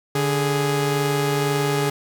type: tone pair together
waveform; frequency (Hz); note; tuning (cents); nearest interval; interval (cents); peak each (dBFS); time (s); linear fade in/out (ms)
sawtooth; 145.8 / 415.4; D3 / G#4; -12 / 0; octave + tritone; 1812; -18; 0.15-1.9; 5
effects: none